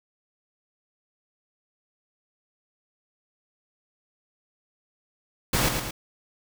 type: noise with echo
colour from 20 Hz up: pink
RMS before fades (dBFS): -23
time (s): 5.53-5.69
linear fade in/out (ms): 5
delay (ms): 110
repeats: 2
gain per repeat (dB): -5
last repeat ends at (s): 5.91
effects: none